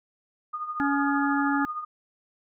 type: tone with tremolo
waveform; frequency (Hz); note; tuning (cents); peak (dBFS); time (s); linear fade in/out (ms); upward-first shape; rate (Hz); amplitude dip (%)
sine; 1227; D#6; -25; -27; 0.53-1.85; 10; triangle; 13; 70
type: harmonic tone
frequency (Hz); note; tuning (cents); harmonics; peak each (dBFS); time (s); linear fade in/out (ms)
281.7; C#4; +28; 1 / 3 / 5 / 6; -24 / -29 / -31 / -32; 0.8-1.65; 0
effects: none

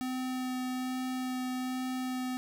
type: tone with vibrato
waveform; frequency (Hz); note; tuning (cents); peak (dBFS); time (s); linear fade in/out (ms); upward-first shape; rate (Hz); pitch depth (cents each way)
square; 255.3; C4; -42; -33; 0.01-2.37; 0; sine; 1.2; 8
effects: none

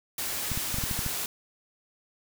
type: noise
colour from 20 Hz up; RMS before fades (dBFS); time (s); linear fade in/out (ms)
white; -32; 0.18-1.26; 2
type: clicks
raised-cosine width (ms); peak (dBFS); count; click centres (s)
5; -20; 8; 0.517 / 0.575 / 0.743 / 0.785 / 0.838 / 0.912 / 0.991 / 1.063
effects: none

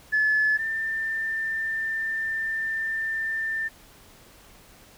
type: tone pair in turn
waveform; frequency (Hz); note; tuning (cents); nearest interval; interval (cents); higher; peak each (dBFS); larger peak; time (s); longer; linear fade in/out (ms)
sine; 1725 / 1788.8; A6 / A6; -35 / +28; minor second; 63; second; -18 / -25; first; 0.12-0.58 / 0.58-3.69; second; 20
effects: tanh soft clip ceiling -14 dBFS + pink hiss -52 dBFS RMS until 4.97 s

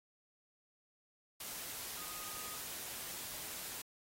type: tone in noise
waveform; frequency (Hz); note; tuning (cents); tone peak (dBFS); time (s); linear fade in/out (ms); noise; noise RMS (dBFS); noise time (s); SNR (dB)
sine; 1243; D#6; -2; -54; 1.97-2.57; 5; white; -45; 1.4-3.82; -12
effects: AAC 48 kbps

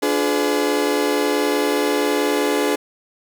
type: chord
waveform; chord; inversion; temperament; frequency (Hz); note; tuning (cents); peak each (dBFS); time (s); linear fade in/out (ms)
35% pulse; D diminished seventh; none; just; 293.7 / 352.4 / 422.9 / 507.5; D4 / F4 / Ab4 / Cb5; 0 / +16 / +31 / +47; -20 / -25 / -19 / -23; 0.02-2.76; 10
effects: none

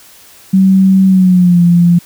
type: tone with pitch glide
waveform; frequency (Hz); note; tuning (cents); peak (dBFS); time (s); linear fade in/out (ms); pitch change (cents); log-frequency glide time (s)
sine; 190.9 to 173.05; G3 to F3; -46 to -16; -4; 0.53-1.99; 10; -170; 1.06-1.62
effects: white hiss -40 dBFS RMS until 2.05 s

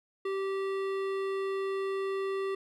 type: tone with hard clipping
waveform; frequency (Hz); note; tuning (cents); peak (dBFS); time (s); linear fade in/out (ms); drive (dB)
triangle; 388.6; G4; -15; -32; 0.25-2.55; 5; 18
effects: none

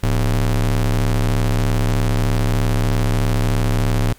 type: ring-modulated tone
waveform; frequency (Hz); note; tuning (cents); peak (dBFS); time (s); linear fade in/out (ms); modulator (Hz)
square; 70; C#2; +18; -12; 0.03-4.13; 5; 38.4
effects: pink hiss -48 dBFS RMS until 4.18 s + MP3 96 kbps

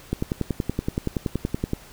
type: click train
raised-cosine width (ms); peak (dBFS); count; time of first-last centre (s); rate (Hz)
3; -10; 18; 0.13-1.734; 10.6
effects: pink hiss -47 dBFS RMS until 1.92 s

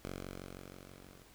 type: tone with level ramp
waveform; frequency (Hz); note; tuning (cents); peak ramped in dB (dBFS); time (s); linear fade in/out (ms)
5% pulse; 46.25; F#1; 0; -29 to -46; 0.05-1.23; 0
effects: pink hiss -61 dBFS RMS until 1.34 s

